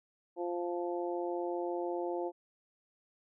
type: harmonic tone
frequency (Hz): 174.61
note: F3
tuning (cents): 0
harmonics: 2 / 3 / 4 / 5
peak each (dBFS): -35 / -39 / -41 / -43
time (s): 0.36-2.32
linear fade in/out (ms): 50
effects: none